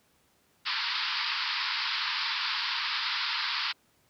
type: band-pass noise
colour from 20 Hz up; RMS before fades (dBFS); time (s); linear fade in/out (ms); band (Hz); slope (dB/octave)
white; -31; 0.65-3.73; 20; 890 to 5000; 96
effects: pink hiss -67 dBFS RMS until 4.09 s + high-pass 80 Hz 12 dB/octave

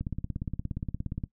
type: click train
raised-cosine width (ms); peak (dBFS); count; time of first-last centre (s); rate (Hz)
5; -20; 22; 0.01-1.238; 17.1
effects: noise-tail reverb RT60 0.1 s tail -17 dB re dry

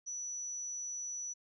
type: tone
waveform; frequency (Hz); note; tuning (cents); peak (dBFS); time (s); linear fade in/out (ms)
sine; 5920; F#8; 0; -38; 0.06-1.34; 20
effects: none

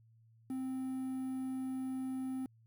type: tone with quantisation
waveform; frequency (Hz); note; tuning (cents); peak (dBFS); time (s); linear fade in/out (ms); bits
triangle; 261.1; C4; -3; -34; 0.5-2.46; 2; 10
effects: added 113 Hz sine -62 dBFS peak until 2.66 s

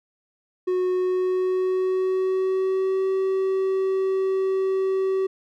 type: tone with pitch glide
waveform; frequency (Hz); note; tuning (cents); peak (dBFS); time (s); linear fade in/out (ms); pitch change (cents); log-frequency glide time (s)
triangle; 366.3 to 382.1; F#4 to G4; -17 to -44; -18; 0.67-5.27; 10; +73; 0.91-3.08
effects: none

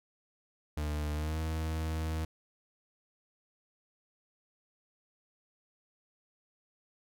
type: tone with pitch glide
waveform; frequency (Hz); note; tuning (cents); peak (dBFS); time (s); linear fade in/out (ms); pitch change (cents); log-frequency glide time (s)
40% pulse; 75.1 to 79.57; D2 to D#2; +39 to +39; -31; 0.77-2.25; 5; +100; 1.13-1.4
effects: none

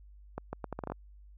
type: accelerating click train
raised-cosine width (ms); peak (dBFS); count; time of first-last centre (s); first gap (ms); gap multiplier
1; -22; 9; 0.38-0.92; 150; 0.75
effects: added 50 Hz sine -51 dBFS peak until 1.37 s

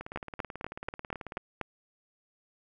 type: two click trains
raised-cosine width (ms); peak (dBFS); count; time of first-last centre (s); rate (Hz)
0.5; -17 / -24; 7 / 26; 0.16-1.613 / 0.01-1.376; 4.13 / 18.3
effects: none

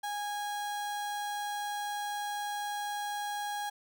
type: tone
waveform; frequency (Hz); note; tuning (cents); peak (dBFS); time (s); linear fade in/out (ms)
35% pulse; 824; G#5; -14; -32; 0.03-3.7; 10
effects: none

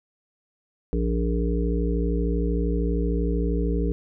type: harmonic tone with a mistuned harmonic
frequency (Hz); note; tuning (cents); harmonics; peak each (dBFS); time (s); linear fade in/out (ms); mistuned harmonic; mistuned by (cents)
58.27; A#1; 0; 1 / 3 / 5 / 7 / 8; -23 / -28 / -30 / -31 / -32; 0.93-3.92; 0; 8; -20
effects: none

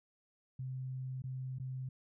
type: tone with dropouts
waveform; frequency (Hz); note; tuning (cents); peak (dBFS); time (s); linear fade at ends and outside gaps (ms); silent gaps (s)
sine; 130; C3; -11; -38; 0.59-1.89; 5; 1.221-1.239 / 1.586-1.598
effects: none

